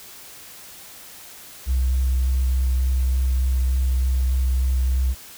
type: tone with vibrato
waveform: triangle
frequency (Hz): 64.2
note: C2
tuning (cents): -32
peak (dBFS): -13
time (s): 1.66-5.15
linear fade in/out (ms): 50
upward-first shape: triangle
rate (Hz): 3.4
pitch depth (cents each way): 13
effects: tanh soft clip ceiling -15 dBFS + white hiss -42 dBFS RMS until 5.37 s